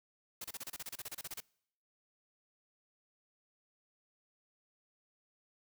white noise bursts, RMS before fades -43 dBFS, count 16, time 0.41-1.404 s, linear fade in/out 5 ms, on 34 ms, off 30 ms, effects noise-tail reverb RT60 0.7 s tail -25 dB re dry

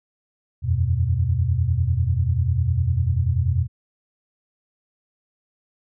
sine chord, E suspended second, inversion none, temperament equal, 82.41 / 92.5 / 123.47 Hz, E2 / F#2 / B2, 0 / 0 / 0 cents, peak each -22 dBFS, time 0.62-3.68 s, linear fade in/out 50 ms, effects none

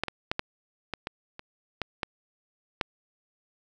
clicks, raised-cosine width 0.3 ms, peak -10 / -16 / -10 / -11 / -15 / -16 / -24 / -13 / -12 / -9 dBFS, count 10, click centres 0.036 / 0.083 / 0.315 / 0.394 / 0.937 / 1.071 / 1.394 / 1.817 / 2.032 / 2.812 s, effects none

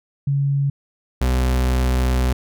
sine / 40% pulse tone pair in turn, 140 / 63.2 Hz, C#3 / B1, +18 / +41 cents, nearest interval octave + major second, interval 1377 cents, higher first, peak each -16 / -15 dBFS, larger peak second, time 0.27-0.7 / 1.21-2.33 s, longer second, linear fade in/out 5 ms, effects none

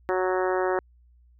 harmonic tone, 185 Hz, F#3, in tune, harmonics 2 / 3 / 4 / 5 / 6 / 7 / 8 / 9 / 10, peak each -25 / -29 / -31 / -33 / -35 / -36 / -37 / -38 / -39 dBFS, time 0.09-0.79 s, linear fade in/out 0 ms, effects added 60 Hz sine -54 dBFS peak until 1.39 s

